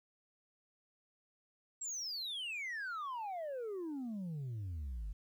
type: exponential sweep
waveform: sine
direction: down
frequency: 7740 to 46.25 Hz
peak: -36 dBFS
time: 1.81-5.13 s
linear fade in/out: 10 ms
effects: tanh soft clip ceiling -38 dBFS + 12-bit